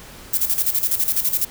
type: noise with tremolo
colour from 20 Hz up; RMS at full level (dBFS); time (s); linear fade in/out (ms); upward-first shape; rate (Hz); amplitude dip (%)
violet; -18; 0.33-1.45; 10; square; 12; 70
effects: pink hiss -41 dBFS RMS until 1.5 s